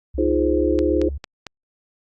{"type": "tone with pitch glide", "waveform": "sine", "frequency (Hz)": [67, 69.76], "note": ["C2", "C#2"], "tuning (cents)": [42, 12], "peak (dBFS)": -25, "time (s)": [0.14, 1.18], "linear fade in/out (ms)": 10, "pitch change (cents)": 70, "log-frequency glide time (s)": [0.46, 0.74]}
{"type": "chord", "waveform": "sine", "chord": "F minor seventh", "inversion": "third", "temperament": "equal", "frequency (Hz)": [311.1, 349.2, 415.3, 523.3], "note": ["Eb4", "F4", "Ab4", "C5"], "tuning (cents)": [0, 0, 0, 0], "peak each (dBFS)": [-21, -21, -23, -24], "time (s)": [0.18, 1.09], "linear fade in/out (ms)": 5}
{"type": "click train", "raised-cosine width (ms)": 0.2, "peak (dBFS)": -15, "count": 4, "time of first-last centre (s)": [0.79, 1.467], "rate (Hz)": 4.43}
{"effects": ["Opus 48 kbps"]}